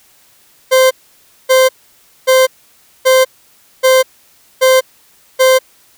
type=tone bursts; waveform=40% pulse; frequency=520 Hz; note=C5; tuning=11 cents flat; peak=-5 dBFS; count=7; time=0.71-5.59 s; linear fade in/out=20 ms; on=200 ms; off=580 ms; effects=white hiss -49 dBFS RMS until 5.97 s